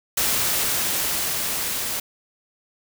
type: noise with level ramp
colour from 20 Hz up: white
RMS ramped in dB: -21 to -27 dBFS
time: 0.17-2 s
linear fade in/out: 5 ms
effects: none